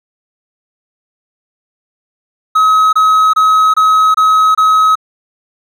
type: tone bursts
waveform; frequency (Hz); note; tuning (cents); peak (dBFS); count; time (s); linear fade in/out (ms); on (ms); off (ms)
triangle; 1276; D#6; +43; -4; 6; 2.55-4.955; 10; 380; 25
effects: none